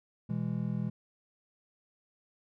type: chord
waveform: triangle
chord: E major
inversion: second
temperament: just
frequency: 123.61 / 164.81 / 206 Hz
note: B2 / E3 / G#3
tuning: +2 / 0 / -14 cents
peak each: -33 dBFS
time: 0.29-0.9 s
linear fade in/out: 10 ms
effects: none